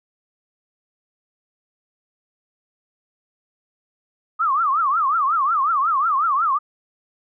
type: tone with vibrato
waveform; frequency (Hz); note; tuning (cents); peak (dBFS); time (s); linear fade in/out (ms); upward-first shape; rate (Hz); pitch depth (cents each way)
sine; 1203; D6; +41; -16; 4.39-6.59; 20; triangle; 5.5; 260
effects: none

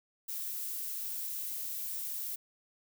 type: noise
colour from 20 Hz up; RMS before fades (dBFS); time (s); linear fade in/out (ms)
violet; -38; 0.28-2.36; 10
effects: none

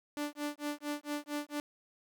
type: tone with tremolo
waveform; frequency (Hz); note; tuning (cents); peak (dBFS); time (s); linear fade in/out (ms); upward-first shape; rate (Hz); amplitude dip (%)
sawtooth; 293.7; D4; 0; -29; 0.17-1.6; 0; sine; 4.4; 100
effects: 11-bit

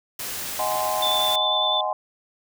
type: noise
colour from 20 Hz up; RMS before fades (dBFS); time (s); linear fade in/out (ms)
white; -31; 0.19-1.36; 5
type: chord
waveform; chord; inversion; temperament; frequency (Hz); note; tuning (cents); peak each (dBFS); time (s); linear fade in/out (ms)
sine; Ab dominant seventh; second; just; 623 / 747.5 / 830.6 / 1038.3; Eb5 / Gb5 / Ab5 / C6; +2 / +17 / 0 / -14; -28; 0.59-1.93; 2
type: tone with vibrato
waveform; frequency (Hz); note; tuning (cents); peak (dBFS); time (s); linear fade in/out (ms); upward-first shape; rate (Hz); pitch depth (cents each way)
sine; 3520; A7; 0; -21; 1.02-1.81; 5; square; 10; 12
effects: none

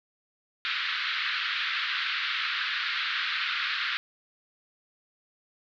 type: band-pass noise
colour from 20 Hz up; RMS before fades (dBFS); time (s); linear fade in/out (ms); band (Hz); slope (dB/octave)
pink; -30; 0.65-3.97; 0; 1300 to 4200; 48
effects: none

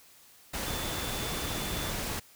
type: tone in noise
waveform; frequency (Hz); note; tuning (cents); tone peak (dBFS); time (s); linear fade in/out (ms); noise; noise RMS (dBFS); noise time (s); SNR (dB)
sine; 3504; A7; -8; -42; 0.66-1.91; 10; pink; -34; 0.53-2.2; -11
effects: white hiss -57 dBFS RMS until 2.35 s

